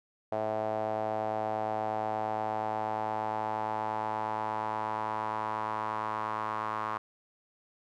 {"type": "tone with band-pass filter sweep", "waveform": "sawtooth", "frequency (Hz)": 108.5, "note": "A2", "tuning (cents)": -24, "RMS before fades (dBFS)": -33, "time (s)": [0.32, 6.98], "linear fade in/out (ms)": 5, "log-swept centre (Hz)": [670, 1100], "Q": 4.5, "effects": []}